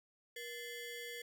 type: ring-modulated tone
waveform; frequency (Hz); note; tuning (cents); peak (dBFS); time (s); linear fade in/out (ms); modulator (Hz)
25% pulse; 1274; D#6; +41; -37; 0.36-1.22; 5; 797
effects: none